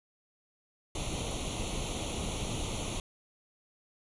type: noise with comb filter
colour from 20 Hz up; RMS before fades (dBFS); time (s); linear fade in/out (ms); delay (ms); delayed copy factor
pink; -35; 0.95-3; 2; 0.3; +0.85
effects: resampled to 24000 Hz